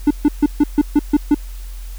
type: tone bursts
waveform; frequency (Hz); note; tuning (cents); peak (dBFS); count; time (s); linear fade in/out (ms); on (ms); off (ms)
triangle; 293.7; D4; 0; -6; 8; 0.07-1.346; 5; 37; 140
effects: added 43 Hz sine -27 dBFS peak until 1.98 s + white hiss -44 dBFS RMS until 1.98 s